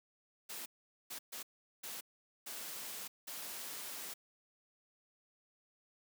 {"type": "noise bursts at uneven times", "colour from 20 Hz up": "white", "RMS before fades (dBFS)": -45, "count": 6, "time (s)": [[0.49, 0.66], [1.1, 1.19], [1.32, 1.43], [1.83, 2.01], [2.46, 3.08], [3.27, 4.14]], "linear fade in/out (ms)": 10, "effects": ["high-pass 200 Hz 12 dB/octave"]}